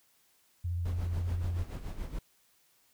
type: tone with vibrato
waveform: sine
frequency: 87 Hz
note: F2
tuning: 6 cents flat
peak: -30 dBFS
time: 0.64-1.64 s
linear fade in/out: 10 ms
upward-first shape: sine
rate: 15 Hz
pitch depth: 29 cents each way
type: noise with tremolo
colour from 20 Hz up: brown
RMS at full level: -37 dBFS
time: 0.85-2.19 s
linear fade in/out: 5 ms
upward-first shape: sine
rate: 7 Hz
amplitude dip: 65%
effects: white hiss -68 dBFS RMS until 2.93 s

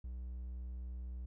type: tone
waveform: triangle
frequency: 61.74 Hz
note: B1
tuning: in tune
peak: -39 dBFS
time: 0.04-1.26 s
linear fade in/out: 5 ms
effects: none

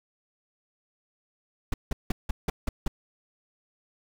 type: noise bursts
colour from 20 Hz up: brown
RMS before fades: -25 dBFS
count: 7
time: 1.72-2.88 s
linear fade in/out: 5 ms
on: 20 ms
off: 170 ms
effects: none

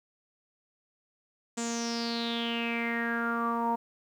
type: tone with low-pass filter sweep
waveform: sawtooth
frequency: 233.3 Hz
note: A#3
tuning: 2 cents sharp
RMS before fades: -31 dBFS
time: 1.57-3.76 s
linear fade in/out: 10 ms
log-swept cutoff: 7500 to 880 Hz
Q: 8.2
effects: 10-bit

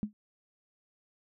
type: tone with exponential decay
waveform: sine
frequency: 210 Hz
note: G#3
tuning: 19 cents sharp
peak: -25 dBFS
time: 0.03-0.13 s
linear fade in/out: 0 ms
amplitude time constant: 20 ms
effects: none

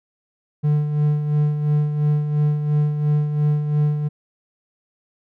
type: tone with tremolo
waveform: triangle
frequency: 148.9 Hz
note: D3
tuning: 24 cents sharp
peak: -12 dBFS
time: 0.63-4.09 s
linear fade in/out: 20 ms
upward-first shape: sine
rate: 2.9 Hz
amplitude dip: 55%
effects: none

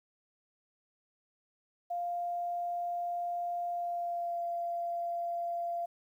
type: tone with pitch glide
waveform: sine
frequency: 698.5 to 688.9 Hz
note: F5 to F5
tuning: 0 to -24 cents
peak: -32 dBFS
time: 1.9-5.86 s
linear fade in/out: 10 ms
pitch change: -24 cents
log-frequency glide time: 3.7-4.41 s
effects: 11-bit

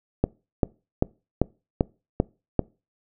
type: click train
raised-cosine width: 2 ms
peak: -5 dBFS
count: 7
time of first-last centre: 0.24-2.593 s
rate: 2.55 Hz
effects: noise-tail reverb RT60 0.3 s tail -24 dB re dry

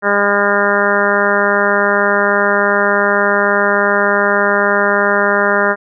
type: harmonic tone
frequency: 202.6 Hz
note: G#3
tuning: 43 cents flat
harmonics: 1 / 2 / 3 / 4 / 5 / 6 / 7 / 8 / 9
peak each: -22 / -18 / -17 / -23 / -20 / -21 / -17 / -19 / -20 dBFS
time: 0.02-5.76 s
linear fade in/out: 50 ms
effects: none

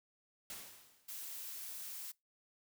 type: noise with exponential decay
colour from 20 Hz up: white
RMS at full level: -45 dBFS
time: 0.5-1.29 s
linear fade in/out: 1 ms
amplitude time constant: 170 ms
type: noise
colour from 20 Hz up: blue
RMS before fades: -46 dBFS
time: 1.08-2.12 s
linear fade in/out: 10 ms
effects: noise-tail reverb RT60 0.2 s tail -23 dB re dry

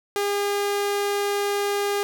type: tone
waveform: sawtooth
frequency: 405.5 Hz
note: G#4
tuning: 41 cents flat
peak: -18 dBFS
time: 0.16-2.03 s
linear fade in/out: 0 ms
effects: none

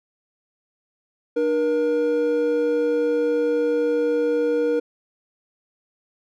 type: tone pair together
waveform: triangle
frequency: 300 / 476.2 Hz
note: D4 / A#4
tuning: +37 / +37 cents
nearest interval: minor sixth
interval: 800 cents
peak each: -23 / -17 dBFS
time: 1.36-4.8 s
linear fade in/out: 10 ms
effects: none

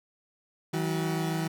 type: tone cluster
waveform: 30% pulse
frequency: 161.3 / 188.4 / 376 Hz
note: E3 / F#3 / F#4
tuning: -37 / +32 / +28 cents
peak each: -26 / -34 / -33 dBFS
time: 0.73-1.48 s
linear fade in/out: 10 ms
effects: none

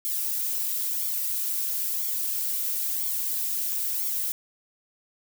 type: noise with flanger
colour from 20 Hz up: violet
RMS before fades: -28 dBFS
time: 0.05-4.32 s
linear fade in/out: 0 ms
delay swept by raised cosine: 0.89 to 3.79 ms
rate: 1 Hz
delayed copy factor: +0.75
effects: none

